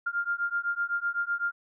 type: beating tone pair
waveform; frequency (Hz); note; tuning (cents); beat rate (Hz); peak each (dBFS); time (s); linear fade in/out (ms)
sine; 1396.9 / 1404.8; F6 / F6; 0 / +10; 7.9; -30; 0.06-1.52; 10
effects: none